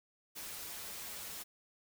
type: noise with comb filter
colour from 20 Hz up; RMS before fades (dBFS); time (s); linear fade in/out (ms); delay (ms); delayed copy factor
white; -45; 0.35-1.44; 20; 7.7; -0.75
effects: none